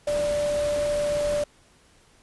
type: tone in noise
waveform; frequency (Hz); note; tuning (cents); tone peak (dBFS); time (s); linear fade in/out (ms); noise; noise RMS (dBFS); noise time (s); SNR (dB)
sine; 587.3; D5; 0; -22; 0.07-1.44; 5; pink; -35; 0.07-1.44; +10
effects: pink hiss -58 dBFS RMS until 2.22 s + resampled to 24000 Hz